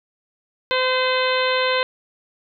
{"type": "harmonic tone", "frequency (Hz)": 513, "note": "C5", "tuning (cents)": -34, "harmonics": [1, 2, 3, 4, 5, 6, 7, 8], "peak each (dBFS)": [-21, -24, -26, -27, -28, -29, -29, -30], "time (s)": [0.71, 1.83], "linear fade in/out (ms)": 0, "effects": []}